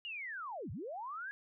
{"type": "linear two-way sweep", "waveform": "sine", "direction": "down then up", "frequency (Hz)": [2900, 74.7, 1676], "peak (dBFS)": -40, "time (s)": [0.05, 1.31], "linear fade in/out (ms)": 0, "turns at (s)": 0.71, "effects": []}